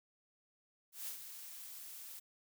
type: noise with ADSR envelope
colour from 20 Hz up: blue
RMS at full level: -42 dBFS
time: 0.92-2.2 s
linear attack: 150 ms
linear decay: 100 ms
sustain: -8 dB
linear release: 13 ms
effects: none